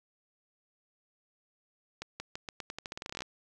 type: accelerating click train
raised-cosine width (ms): 0.2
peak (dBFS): -21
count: 19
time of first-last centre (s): 2.02-3.221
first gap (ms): 180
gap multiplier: 0.86
effects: none